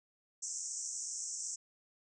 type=band-pass noise; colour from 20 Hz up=white; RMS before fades=-41 dBFS; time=0.42-1.56 s; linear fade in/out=10 ms; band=5600 to 8100 Hz; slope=96 dB/octave; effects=none